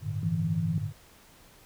sine chord, G suspended second, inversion none, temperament equal with one note detuned, 98 / 110 / 148.62 Hz, G2 / A2 / D3, 0 / 0 / +21 cents, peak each -34 dBFS, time 0.01-0.93 s, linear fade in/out 50 ms
sine tone, 164.81 Hz, E3, in tune, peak -27 dBFS, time 0.23-0.78 s, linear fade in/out 2 ms
effects pink hiss -56 dBFS RMS until 1.65 s

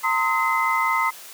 sine tone cluster, 918 / 1043 / 1271 / 2052 Hz, A#5 / C6 / D#6 / C7, -27 / -6 / +36 / -34 cents, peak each -24 dBFS, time 0.03-1.11 s, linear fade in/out 20 ms, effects white hiss -41 dBFS RMS until 1.33 s + high-pass 400 Hz 12 dB/octave

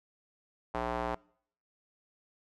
square tone with band-pass filter, 59.5 Hz, A#1, 36 cents sharp, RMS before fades -34 dBFS, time 0.74-1.15 s, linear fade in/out 5 ms, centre 840 Hz, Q 1.5, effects noise-tail reverb RT60 0.6 s tail -24 dB re dry

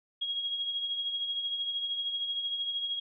sine tone with tremolo, 3292 Hz, G#7, 16 cents flat, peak -28 dBFS, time 0.21-3 s, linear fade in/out 10 ms, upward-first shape triangle, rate 13 Hz, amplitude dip 55%, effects none

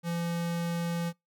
square tone, 170.2 Hz, F3, 44 cents flat, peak -30 dBFS, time 0.03-1.13 s, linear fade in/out 50 ms, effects noise-tail reverb RT60 0.2 s tail -26 dB re dry

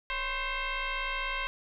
sine tone with frequency modulation, 555 Hz, C#5, 2 cents sharp, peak -30 dBFS, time 0.1-1.47 s, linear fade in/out 0 ms, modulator 527 Hz, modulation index 5, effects none

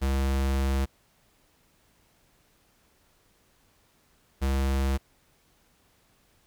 square tone pair in turn, 67.5 / 67.5 Hz, C#2 / C#2, -45 / -45 cents, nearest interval unison, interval 0 cents, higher neither, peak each -24 dBFS, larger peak neither, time 0.01-0.86 / 4.41-4.98 s, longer first, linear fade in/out 20 ms, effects pink hiss -65 dBFS RMS until 6.46 s

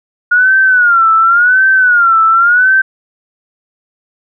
sine tone with vibrato, 1431 Hz, F6, 42 cents sharp, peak -5 dBFS, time 0.31-2.82 s, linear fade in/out 10 ms, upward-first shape sine, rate 0.91 Hz, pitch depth 140 cents each way, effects none

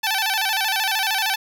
10% pulse tone with vibrato, 821 Hz, G#5, 20 cents flat, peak -11 dBFS, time 0.03-1.36 s, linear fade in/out 10 ms, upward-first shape square, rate 13 Hz, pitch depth 110 cents each way, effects none

